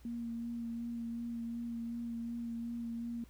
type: tone with vibrato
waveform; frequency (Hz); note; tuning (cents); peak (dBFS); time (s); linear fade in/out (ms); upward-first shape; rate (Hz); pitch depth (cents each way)
sine; 233.5; A#3; +3; -37; 0.05-3.24; 2; sine; 2.7; 17
effects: added 60 Hz sine -57 dBFS peak until 3.29 s + pink hiss -66 dBFS RMS until 3.29 s